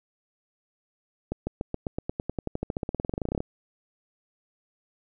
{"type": "accelerating click train", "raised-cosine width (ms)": 2, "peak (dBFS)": -15, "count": 30, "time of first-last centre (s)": [1.32, 3.404], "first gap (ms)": 150, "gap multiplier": 0.94, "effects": []}